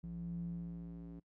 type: tone with band-pass filter sweep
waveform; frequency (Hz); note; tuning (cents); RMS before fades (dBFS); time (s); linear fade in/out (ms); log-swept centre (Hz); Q
square; 57.1; A#1; -35; -44; 0.03-1.2; 10; 150 to 230; 5.8
effects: noise-tail reverb RT60 0.1 s tail -24 dB re dry